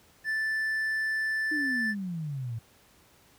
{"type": "tone", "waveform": "triangle", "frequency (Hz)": 1760, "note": "A6", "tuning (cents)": 0, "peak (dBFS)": -25, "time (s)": [0.24, 1.95], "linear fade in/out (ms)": 50}
{"type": "exponential sweep", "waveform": "sine", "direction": "down", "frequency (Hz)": [313.9, 109.9], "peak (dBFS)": -31, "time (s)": [1.51, 2.59], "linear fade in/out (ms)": 10}
{"effects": ["pink hiss -60 dBFS RMS until 3.38 s", "high-pass 60 Hz 12 dB/octave"]}